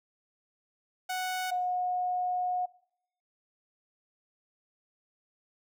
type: tone pair in turn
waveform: sawtooth / sine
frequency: 740 / 725.2 Hz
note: F#5 / F#5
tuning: 0 / -35 cents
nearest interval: unison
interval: 35 cents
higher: first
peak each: -27 dBFS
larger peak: neither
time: 1.09-1.51 / 1.51-2.66 s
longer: second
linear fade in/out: 10 ms
effects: noise-tail reverb RT60 0.7 s tail -21 dB re dry